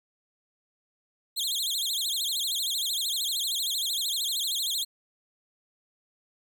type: tone with vibrato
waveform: sawtooth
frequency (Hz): 3672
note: A#7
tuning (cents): -27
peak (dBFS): -24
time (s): 1.36-4.85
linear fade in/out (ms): 20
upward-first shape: sine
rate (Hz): 13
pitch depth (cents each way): 250
effects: none